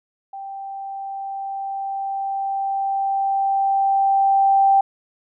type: tone with level ramp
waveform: sine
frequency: 784 Hz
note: G5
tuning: in tune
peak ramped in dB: -30 to -11 dBFS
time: 0.33-4.81 s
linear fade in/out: 5 ms
effects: none